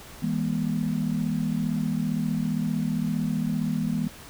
sine tone cluster, 162.2 / 204.3 / 239.6 Hz, E3 / G#3 / A#3, -28 / -28 / +48 cents, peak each -28 dBFS, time 0.22-4.08 s, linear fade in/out 10 ms, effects pink hiss -45 dBFS RMS until 4.29 s

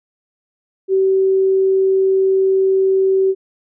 sine tone, 383.1 Hz, G4, 40 cents flat, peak -11 dBFS, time 0.88-3.35 s, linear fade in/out 50 ms, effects none

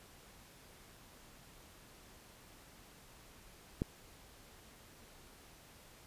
click, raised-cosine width 3 ms, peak -20 dBFS, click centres 3.819 s, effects pink hiss -59 dBFS RMS until 6.06 s + resampled to 32000 Hz

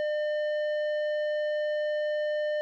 triangle tone with tanh clipping, 602 Hz, D5, 43 cents sharp, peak -28 dBFS, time 0-2.61 s, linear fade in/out 0 ms, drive 14 dB, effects none

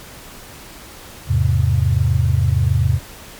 sine chord, E augmented, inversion none, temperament equal, 82.41 / 103.83 / 130.81 Hz, E2 / G#2 / B#2, 0 / 0 / 0 cents, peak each -17 dBFS, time 1.27-3 s, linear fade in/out 50 ms, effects pink hiss -38 dBFS RMS until 3.39 s + MP3 96 kbps

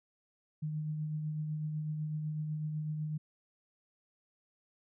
sine tone with tremolo, 153.3 Hz, D#3, 25 cents flat, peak -32 dBFS, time 0.62-3.18 s, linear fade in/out 10 ms, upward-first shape triangle, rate 8 Hz, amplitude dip 35%, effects none

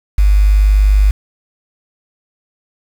sine tone with quantisation, 50.4 Hz, G1, 49 cents sharp, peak -6 dBFS, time 0.18-1.11 s, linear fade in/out 5 ms, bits 5, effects none

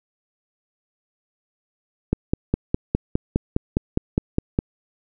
click train, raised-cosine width 3 ms, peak -5 dBFS, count 13, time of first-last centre 2.13-4.589 s, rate 4.88 Hz, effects none

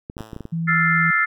clicks, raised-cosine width 3 ms, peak -19 dBFS, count 7, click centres 0.099 / 0.168 / 0.207 / 0.332 / 0.364 / 0.407 / 0.454 s
5% pulse tone with exponential decay, 110 Hz, A2, in tune, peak -24 dBFS, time 0.18-0.69 s, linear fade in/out 0 ms, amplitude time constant 110 ms
sine tone, 165.5 Hz, E3, 7 cents sharp, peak -21 dBFS, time 0.52-1.11 s, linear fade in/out 10 ms
sine chord, F major seventh, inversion third, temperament equal, 1318.5 / 1396.9 / 1760 / 2093 Hz, E6 / F6 / A6 / C7, 0 / 0 / 0 / 0 cents, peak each -23 / -23 / -20 / -20 dBFS, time 0.67-1.26 s, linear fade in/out 20 ms
effects none

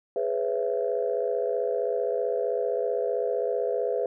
sine chord, C# minor seventh, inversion second, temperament just, 415.8 / 498.9 / 554.4 / 665.2 Hz, G#4 / B4 / C#5 / E5, +2 / +17 / 0 / +16 cents, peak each -29 / -27 / -33 / -31 dBFS, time 0.16-4.06 s, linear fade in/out 2 ms, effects tanh soft clip ceiling -14 dBFS

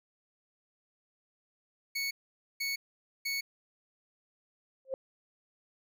25% pulse tone bursts, 2217 Hz, C#7, in tune, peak -28 dBFS, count 3, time 1.95-3.41 s, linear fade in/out 10 ms, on 160 ms, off 490 ms
sine tone with exponential growth, 530 Hz, C5, 22 cents sharp, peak -27 dBFS, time 4.85-4.94 s, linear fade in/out 1 ms, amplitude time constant 19 ms
effects none

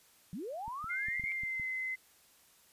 sine linear sweep, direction up, 155.7 to 2310 Hz, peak -38 dBFS, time 0.33-1.32 s, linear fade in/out 0 ms
clicks, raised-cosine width 5 ms, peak -37 dBFS, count 7, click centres 0.68 / 0.843 / 1.085 / 1.197 / 1.238 / 1.435 / 1.598 s
sine tone with pitch glide, 2100 to 2051 Hz, C7 to C7, +6 to -35 cents, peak -34 dBFS, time 0.89-1.96 s, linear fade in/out 20 ms, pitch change -41 cents, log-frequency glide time 1.35-1.67 s
effects white hiss -64 dBFS RMS until 2.72 s + resampled to 32000 Hz

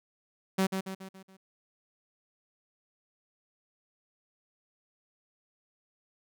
sawtooth tone with echo, 190.6 Hz, G3, 48 cents flat, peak -20 dBFS, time 0.58-0.67 s, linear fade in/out 10 ms, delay 140 ms, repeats 5, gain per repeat -6 dB, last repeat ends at 1.37 s, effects none

